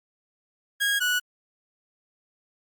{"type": "tone pair in turn", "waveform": "30% pulse", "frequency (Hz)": [1639, 1471.8], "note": ["G#6", "F#6"], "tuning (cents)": [-23, -10], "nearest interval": "major second", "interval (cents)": 187, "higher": "first", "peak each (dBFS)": -19, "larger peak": "neither", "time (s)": [[0.8, 1], [1, 1.2]], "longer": "neither", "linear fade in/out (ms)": 20, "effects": ["Opus 48 kbps"]}